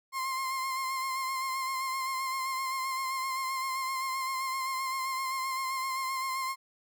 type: tone with vibrato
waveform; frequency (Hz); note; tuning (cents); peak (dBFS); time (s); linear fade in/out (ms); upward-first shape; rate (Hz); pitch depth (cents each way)
35% pulse; 1056; C6; +16; -29; 0.12-6.56; 50; sine; 7.7; 31
effects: none